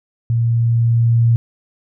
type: tone with level ramp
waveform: sine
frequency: 116.54 Hz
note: A#2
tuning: in tune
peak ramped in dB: -13 to -9 dBFS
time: 0.3-1.36 s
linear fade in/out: 0 ms
effects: none